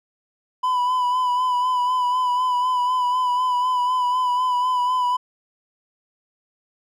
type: tone with vibrato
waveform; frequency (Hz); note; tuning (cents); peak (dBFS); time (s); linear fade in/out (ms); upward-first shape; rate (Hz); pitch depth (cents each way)
triangle; 998; B5; +18; -16; 0.63-5.17; 10; sine; 4; 32
effects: none